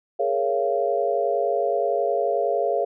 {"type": "chord", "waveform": "sine", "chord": "Bb minor seventh", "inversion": "third", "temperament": "equal with one note detuned", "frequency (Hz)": [415.3, 466.2, 554.4, 686.1], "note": ["Ab4", "Bb4", "Db5", "F5"], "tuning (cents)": [0, 0, 0, -31], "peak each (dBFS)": [-26, -27, -25, -24], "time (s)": [0.19, 2.85], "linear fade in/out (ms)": 10, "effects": []}